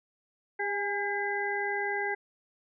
harmonic tone with a mistuned harmonic, 402.7 Hz, G4, 47 cents sharp, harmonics 1 / 2 / 4 / 5, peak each -34 / -34 / -34 / -34 dBFS, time 0.59-2.15 s, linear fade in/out 10 ms, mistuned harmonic 2, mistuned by +35 cents, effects none

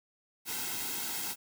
white noise with comb filter, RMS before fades -36 dBFS, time 0.45-1.36 s, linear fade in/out 50 ms, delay 1.7 ms, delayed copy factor -0.75, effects none

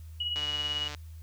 sine tone with tremolo, 2911 Hz, F#7, 29 cents flat, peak -27 dBFS, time 0.2-0.88 s, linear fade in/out 5 ms, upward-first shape triangle, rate 18 Hz, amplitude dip 55%
click train, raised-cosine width 0.2 ms, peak -22 dBFS, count 88, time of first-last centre 0.36-0.948 s, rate 148 Hz
effects added 80 Hz sine -42 dBFS peak until 1.22 s + white hiss -63 dBFS RMS until 1.22 s

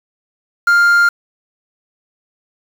triangle tone with quantisation, 1400 Hz, F6, 4 cents sharp, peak -6 dBFS, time 0.67-1.09 s, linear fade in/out 5 ms, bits 5, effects none

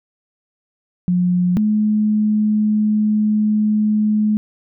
sine tone pair in turn, 178.9 / 212.7 Hz, F3 / G#3, +42 / +42 cents, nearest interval minor third, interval 300 cents, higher second, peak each -13 dBFS, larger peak neither, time 1.08-1.57 / 1.57-4.37 s, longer second, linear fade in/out 0 ms, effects none

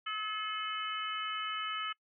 harmonic tone, 429.1 Hz, A4, 43 cents flat, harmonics 3 / 4 / 5 / 6 / 7, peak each -37 / -44 / -44 / -47 / -39 dBFS, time 0.06-1.93 s, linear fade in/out 10 ms, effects noise-tail reverb RT60 0.1 s tail -24 dB re dry

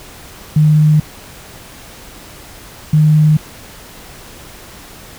sine tone pair in turn, 152.7 / 153.26 Hz, D#3 / D#3, -32 / -26 cents, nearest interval unison, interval 6 cents, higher second, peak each -6 dBFS, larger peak neither, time 0.56-1 / 2.93-3.37 s, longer neither, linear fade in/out 5 ms, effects pink hiss -36 dBFS RMS until 5.18 s

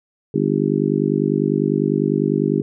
harmonic tone, 50 Hz, G1, 35 cents sharp, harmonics 3 / 4 / 5 / 6 / 7 / 8, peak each -23 / -23 / -23 / -23 / -23 / -23 dBFS, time 0.34-2.62 s, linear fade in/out 5 ms, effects none

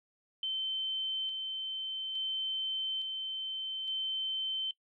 sine tone with tremolo, 3088 Hz, G7, 27 cents flat, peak -31 dBFS, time 0.43-4.71 s, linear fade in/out 2 ms, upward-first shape square, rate 0.58 Hz, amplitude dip 30%, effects noise-tail reverb RT60 0.1 s tail -21 dB re dry

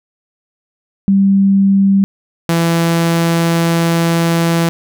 sine / sawtooth tone pair in turn, 196 / 167.35 Hz, G3 / E3, 0 / +26 cents, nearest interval minor third, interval 274 cents, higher first, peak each -7 / -7 dBFS, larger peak neither, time 1.08-2.04 / 2.49-4.69 s, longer second, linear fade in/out 0 ms, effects none

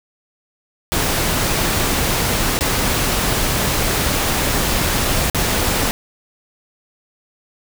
pink noise with dropouts, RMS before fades -18 dBFS, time 0.92-5.91 s, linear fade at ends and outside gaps 0 ms, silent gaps 2.59-2.609 / 5.299-5.347 s, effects none

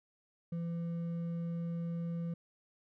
triangle tone with hard clipping, 168.9 Hz, E3, 42 cents sharp, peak -36 dBFS, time 0.52-2.34 s, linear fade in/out 5 ms, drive 8 dB, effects none

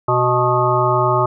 harmonic tone with a mistuned harmonic, 124.3 Hz, B2, 12 cents sharp, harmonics 1 / 3 / 5 / 7 / 9 / 10, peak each -20 / -20 / -20 / -20 / -20 / -20 dBFS, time 0.08-1.26 s, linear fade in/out 5 ms, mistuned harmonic 9, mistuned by -48 cents, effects none

